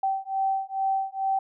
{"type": "beating tone pair", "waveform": "sine", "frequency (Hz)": [773, 775.3], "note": ["G5", "G5"], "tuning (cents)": [-24, -19], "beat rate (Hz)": 2.3, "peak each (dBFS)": -27, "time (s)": [0.03, 1.39], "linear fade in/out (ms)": 5, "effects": []}